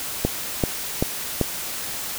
click train, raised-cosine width 2 ms, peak -5 dBFS, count 4, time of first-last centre 0.25-1.413 s, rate 2.58 Hz, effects white hiss -30 dBFS RMS until 2.18 s

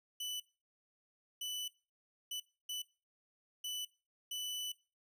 sawtooth tone bursts at uneven times, 2984 Hz, F#7, 14 cents sharp, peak -36 dBFS, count 6, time 0.2-0.4 / 1.41-1.68 / 2.31-2.4 / 2.69-2.82 / 3.64-3.85 / 4.31-4.72 s, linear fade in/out 5 ms, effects noise-tail reverb RT60 0.3 s tail -19 dB re dry

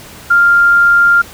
sine tone, 1396.9 Hz, F6, in tune, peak -5 dBFS, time 0.3-1.22 s, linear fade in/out 10 ms, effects pink hiss -34 dBFS RMS until 1.33 s

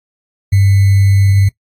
sine tone with sample-and-hold, 98.3 Hz, G2, 5 cents sharp, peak -6 dBFS, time 0.52-1.49 s, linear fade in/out 10 ms, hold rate 2100 Hz, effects noise-tail reverb RT60 0.1 s tail -21 dB re dry + AAC 48 kbps

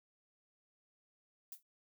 violet noise with exponential decay, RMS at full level -43 dBFS, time 1.52-1.63 s, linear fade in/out 2 ms, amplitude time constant 22 ms, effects none

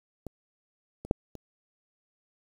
clicks, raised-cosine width 2 ms, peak -24 / -26 / -9 / -29 dBFS, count 4, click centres 0.267 / 1.05 / 1.111 / 1.353 s, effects 8-bit

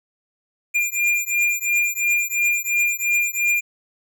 square beating tone pair, 2400 / 2402.9 Hz, D7 / D7, +37 / +39 cents, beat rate 2.9 Hz, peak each -22 dBFS, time 0.74-3.61 s, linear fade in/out 20 ms, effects none

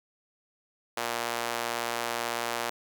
sawtooth tone with high-pass filter, 118.1 Hz, A#2, 23 cents sharp, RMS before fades -32 dBFS, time 0.97-2.7 s, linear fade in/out 5 ms, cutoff 670 Hz, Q 0.87, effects none

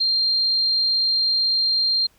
sine tone, 4186 Hz, C8, in tune, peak -17 dBFS, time 0-2.07 s, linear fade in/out 10 ms, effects pink hiss -59 dBFS RMS until 2.18 s

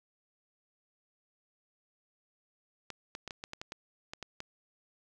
clicks, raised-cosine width 0.2 ms, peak -23 dBFS, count 11, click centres 2.903 / 3.151 / 3.277 / 3.308 / 3.439 / 3.534 / 3.615 / 3.721 / 4.135 / 4.227 / 4.404 s, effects none

